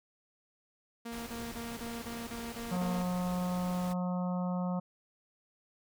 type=tone bursts; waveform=sawtooth; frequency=233.1 Hz; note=A#3; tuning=in tune; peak=-35 dBFS; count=8; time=1.05-3.027 s; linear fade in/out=10 ms; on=220 ms; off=31 ms
type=noise; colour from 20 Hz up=pink; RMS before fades=-46 dBFS; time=1.11-3.94 s; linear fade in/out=20 ms
type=harmonic tone; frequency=180 Hz; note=F#3; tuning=47 cents flat; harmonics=1 / 3 / 4 / 5 / 6 / 7; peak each=-31 / -41 / -43 / -45 / -47 / -48 dBFS; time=2.71-4.8 s; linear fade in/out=10 ms
effects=none